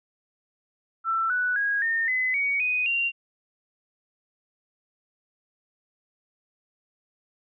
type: tone with pitch steps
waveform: sine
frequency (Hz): 1336 / 1482.4 / 1644.8 / 1825 / 2025 / 2247 / 2493 / 2766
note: E6 / F#6 / G#6 / A#6 / B6 / C#7 / D#7 / F7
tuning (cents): +23 / +3 / -17 / -37 / +43 / +23 / +3 / -17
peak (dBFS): -22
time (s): 1.04-3.12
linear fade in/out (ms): 50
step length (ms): 260
effects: none